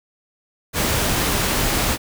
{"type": "noise", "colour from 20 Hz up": "pink", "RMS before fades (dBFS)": -20, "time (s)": [0.73, 1.98], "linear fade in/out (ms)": 50, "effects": []}